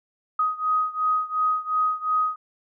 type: beating tone pair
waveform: sine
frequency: 1253 / 1255.8 Hz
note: D#6 / D#6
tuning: +12 / +16 cents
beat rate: 2.8 Hz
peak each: -23 / -25 dBFS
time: 0.39-2.36 s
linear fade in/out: 5 ms
effects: none